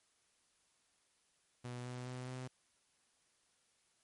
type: tone with pitch steps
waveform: sawtooth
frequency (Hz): 123 / 124.64 / 126.31 / 128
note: B2 / B2 / B2 / C3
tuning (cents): -7 / +16 / +39 / -38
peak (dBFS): -39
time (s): 1.64-2.48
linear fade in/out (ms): 10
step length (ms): 210
effects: white hiss -75 dBFS RMS until 4.03 s + MP3 48 kbps